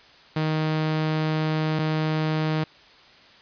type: tone pair in turn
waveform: sawtooth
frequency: 156.2 / 156.2 Hz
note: D#3 / D#3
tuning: +7 / +7 cents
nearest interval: unison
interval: 0 cents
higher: neither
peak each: -18 dBFS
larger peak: neither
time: 0.36-1.79 / 1.79-2.64 s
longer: first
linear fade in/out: 5 ms
effects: white hiss -51 dBFS RMS until 3.41 s + resampled to 11025 Hz